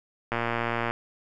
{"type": "click train", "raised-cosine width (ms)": 0.5, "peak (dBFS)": -12, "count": 70, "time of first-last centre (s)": [0.32, 0.91], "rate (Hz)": 117, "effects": []}